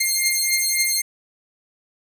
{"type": "beating tone pair", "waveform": "10% pulse", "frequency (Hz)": [2115, 2118.7], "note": ["C7", "C7"], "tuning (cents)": [18, 21], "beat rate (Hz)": 3.7, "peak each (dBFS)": -12, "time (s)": [0, 1.02], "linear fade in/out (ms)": 10, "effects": []}